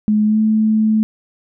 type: tone with pitch glide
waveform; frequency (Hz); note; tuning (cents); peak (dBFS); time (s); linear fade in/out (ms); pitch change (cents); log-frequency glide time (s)
sine; 212.3 to 217.4; G#3 to A3; +38 to -21; -11; 0.08-1.03; 0; +41; 0.25-0.39
effects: none